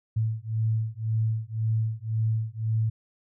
sine beating tone pair, 110 / 111.9 Hz, A2 / A2, 0 / +30 cents, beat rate 1.9 Hz, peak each -27 dBFS, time 0.16-2.9 s, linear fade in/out 10 ms, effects none

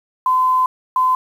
sine tone pair in turn, 1023 / 1023 Hz, C6 / C6, -39 / -39 cents, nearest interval unison, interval 0 cents, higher neither, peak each -12 dBFS, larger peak neither, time 0.26-0.66 / 0.96-1.15 s, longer first, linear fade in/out 2 ms, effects 7-bit

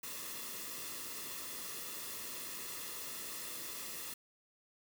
white noise with comb filter, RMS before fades -44 dBFS, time 0.03-4.14 s, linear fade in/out 5 ms, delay 1.3 ms, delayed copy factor -0.6, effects none

